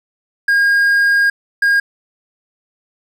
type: tone bursts at uneven times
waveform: triangle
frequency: 1624 Hz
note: G#6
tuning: 39 cents flat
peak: -8 dBFS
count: 2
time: 0.48-1.3 / 1.62-1.8 s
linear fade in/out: 5 ms
effects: none